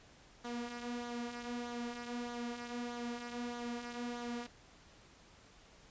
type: tone with flanger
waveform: sawtooth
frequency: 240 Hz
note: B3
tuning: 49 cents flat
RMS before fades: -42 dBFS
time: 0.44-4.47 s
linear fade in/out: 10 ms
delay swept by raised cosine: 0.38 to 4.48 ms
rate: 1.6 Hz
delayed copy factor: -0.5
effects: pink hiss -61 dBFS RMS until 5.9 s + resampled to 16000 Hz